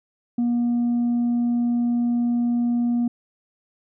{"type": "tone with tanh clipping", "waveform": "sine", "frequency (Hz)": 239.1, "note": "A#3", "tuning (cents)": 44, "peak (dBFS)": -19, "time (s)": [0.38, 3.08], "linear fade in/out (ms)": 5, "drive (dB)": 1, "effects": []}